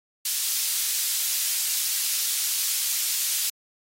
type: high-pass noise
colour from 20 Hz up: pink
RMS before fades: -26 dBFS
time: 0.25-3.5 s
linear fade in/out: 5 ms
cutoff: 4800 Hz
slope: 12 dB/octave
effects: AAC 48 kbps